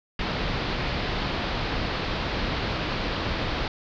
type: low-pass noise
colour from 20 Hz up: pink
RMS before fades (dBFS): -28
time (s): 0.19-3.68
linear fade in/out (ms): 2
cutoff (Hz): 4700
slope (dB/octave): 48
effects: none